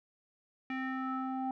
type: tone with low-pass filter sweep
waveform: square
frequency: 261.8 Hz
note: C4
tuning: 1 cent sharp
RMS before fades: -36 dBFS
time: 0.7-1.51 s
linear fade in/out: 2 ms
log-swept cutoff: 2200 to 840 Hz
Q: 4.6
effects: none